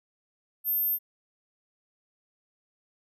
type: tone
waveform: sine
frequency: 13290 Hz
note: G#9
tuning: in tune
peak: -24 dBFS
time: 0.64-0.99 s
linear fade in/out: 50 ms
effects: none